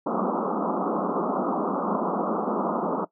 pink band-pass noise, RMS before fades -26 dBFS, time 0.06-3.05 s, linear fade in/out 10 ms, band 180 to 1300 Hz, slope 96 dB/octave, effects noise-tail reverb RT60 0.1 s tail -18 dB re dry

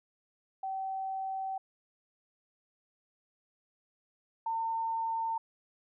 sine tone pair in turn, 768 / 905.3 Hz, G5 / A5, -36 / +49 cents, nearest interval minor third, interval 285 cents, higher second, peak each -33 / -30 dBFS, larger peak second, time 0.63-1.58 / 4.46-5.38 s, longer first, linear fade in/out 5 ms, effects none

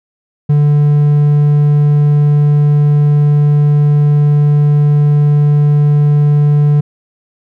triangle tone, 146.83 Hz, D3, in tune, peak -4 dBFS, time 0.49-6.81 s, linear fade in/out 10 ms, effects none

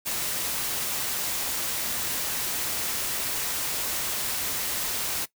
white noise, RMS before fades -29 dBFS, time 0.05-5.26 s, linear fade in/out 20 ms, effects noise-tail reverb RT60 0.1 s tail -18 dB re dry

